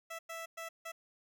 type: tone bursts at uneven times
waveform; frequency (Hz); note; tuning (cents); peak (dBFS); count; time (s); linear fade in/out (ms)
15% pulse; 659.3; E5; 0; -35; 4; 0.1-0.19 / 0.29-0.46 / 0.57-0.69 / 0.85-0.92; 10
effects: none